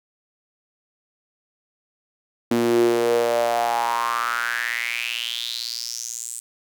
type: tone with high-pass filter sweep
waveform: sawtooth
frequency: 117.9 Hz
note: A#2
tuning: 20 cents sharp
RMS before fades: -23 dBFS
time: 2.51-6.4 s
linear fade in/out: 5 ms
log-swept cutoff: 270 to 8400 Hz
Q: 6.3
effects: none